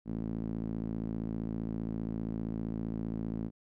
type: tone with band-pass filter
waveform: sawtooth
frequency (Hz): 55.2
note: A1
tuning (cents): +6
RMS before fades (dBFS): -36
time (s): 0.05-3.51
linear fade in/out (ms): 50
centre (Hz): 230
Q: 2.3
effects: none